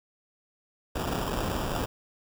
pink noise with sample-and-hold, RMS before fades -30 dBFS, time 0.95-1.86 s, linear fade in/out 10 ms, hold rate 2100 Hz, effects none

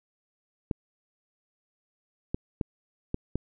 clicks, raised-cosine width 3 ms, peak -15 dBFS, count 5, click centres 0.712 / 2.345 / 2.612 / 3.144 / 3.356 s, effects none

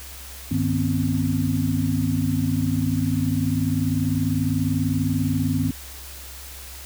sine tone cluster, 99.7 / 154.5 / 246.3 / 266.5 Hz, G2 / D#3 / B3 / C4, +30 / -12 / -5 / +32 cents, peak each -25 dBFS, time 0.51-5.71 s, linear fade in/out 5 ms, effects added 66 Hz sine -40 dBFS peak until 6.85 s + white hiss -40 dBFS RMS until 6.85 s

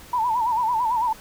sine tone with vibrato, 932.3 Hz, A#5, in tune, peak -19 dBFS, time 0.13-1.13 s, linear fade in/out 5 ms, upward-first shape sine, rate 9 Hz, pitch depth 120 cents each way, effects pink hiss -45 dBFS RMS until 1.2 s

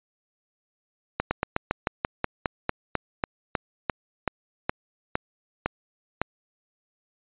slowing click train, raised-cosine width 0.5 ms, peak -8 dBFS, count 19, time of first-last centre 1.2-6.216 s, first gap 110 ms, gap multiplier 1.1, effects resampled to 8000 Hz

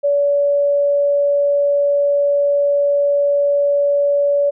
sine tone, 571 Hz, D5, 49 cents flat, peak -12 dBFS, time 0.03-4.51 s, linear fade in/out 20 ms, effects none

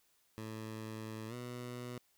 15% pulse tone with pitch glide, 110 to 122.76 Hz, A2 to B2, 0 to -10 cents, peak -36 dBFS, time 0.38-1.98 s, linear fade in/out 0 ms, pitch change +190 cents, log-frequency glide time 1.28-1.34 s, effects white hiss -73 dBFS RMS until 2.17 s

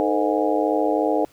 harmonic tone with a mistuned harmonic, 103 Hz, G#2, 14 cents flat, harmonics 3 / 4 / 5 / 6 / 7 / 8, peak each -23 / -24 / -25 / -26 / -26 / -27 dBFS, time 0-1.25 s, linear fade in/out 0 ms, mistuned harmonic 4, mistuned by +120 cents, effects pink hiss -55 dBFS RMS until 1.32 s

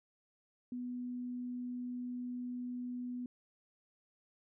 sine tone, 246.9 Hz, B3, in tune, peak -38 dBFS, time 0.72-3.26 s, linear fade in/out 2 ms, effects none

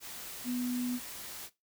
sine tone in noise, 246.9 Hz, B3, in tune, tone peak -31 dBFS, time 0.44-1 s, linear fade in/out 50 ms, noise white, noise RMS -44 dBFS, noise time 0-1.5 s, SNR +10 dB, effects noise-tail reverb RT60 0.2 s tail -17 dB re dry

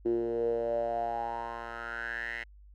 10% pulse tone with band-pass filter sweep, 116.54 Hz, A#2, in tune, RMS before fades -33 dBFS, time 0.05-2.44 s, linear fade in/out 10 ms, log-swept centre 340 to 2100 Hz, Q 7.3, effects added 50 Hz sine -51 dBFS peak until 2.74 s

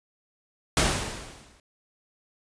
pink noise with exponential decay, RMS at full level -19 dBFS, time 0.77-1.6 s, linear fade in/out 2 ms, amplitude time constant 180 ms, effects resampled to 22050 Hz

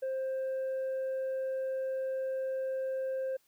sine tone with tanh clipping, 527 Hz, C5, 12 cents sharp, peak -32 dBFS, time 0.02-3.37 s, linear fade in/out 10 ms, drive 2 dB, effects white hiss -71 dBFS RMS until 3.47 s

